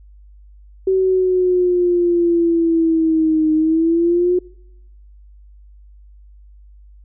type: exponential two-way sweep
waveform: sine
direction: down then up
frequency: 381.3 to 310.4 to 362.6 Hz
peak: -12 dBFS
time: 0.87-4.39 s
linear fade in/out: 5 ms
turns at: 3.53 s
effects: noise-tail reverb RT60 0.9 s tail -25 dB re dry + added 50 Hz sine -41 dBFS peak until 7.04 s